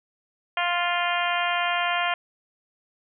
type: harmonic tone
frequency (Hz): 349.8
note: F4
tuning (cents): +3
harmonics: 2 / 3 / 4 / 5 / 6 / 7 / 8 / 9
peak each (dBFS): -27 / -29 / -30 / -31 / -32 / -32 / -33 / -34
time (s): 0.57-2.14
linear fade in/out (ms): 2
effects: none